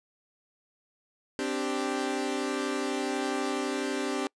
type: chord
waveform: sawtooth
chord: C suspended second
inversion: none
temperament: equal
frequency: 261.6 / 293.7 / 392 Hz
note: C4 / D4 / G4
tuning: 0 / 0 / 0 cents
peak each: -29 dBFS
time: 1.39-4.27 s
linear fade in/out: 0 ms
effects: noise-tail reverb RT60 0.1 s tail -26 dB re dry + resampled to 22050 Hz